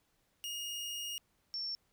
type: tone pair in turn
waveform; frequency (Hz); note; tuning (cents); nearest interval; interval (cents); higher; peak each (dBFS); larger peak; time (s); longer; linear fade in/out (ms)
sawtooth / sine; 2857 / 5437; F7 / F8; +39 / -47; major seventh; 1114; second; -35 / -36; first; 0.44-1.18 / 1.54-1.75; first; 0
effects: pink hiss -75 dBFS RMS until 1.92 s